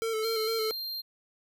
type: tone with vibrato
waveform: square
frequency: 444.5 Hz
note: A4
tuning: 18 cents sharp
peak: -29 dBFS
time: 0.02-0.71 s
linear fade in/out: 0 ms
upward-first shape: square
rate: 4.4 Hz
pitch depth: 31 cents each way
type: tone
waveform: square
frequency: 4186 Hz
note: C8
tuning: in tune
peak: -34 dBFS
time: 0.22-1.02 s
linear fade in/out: 20 ms
effects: none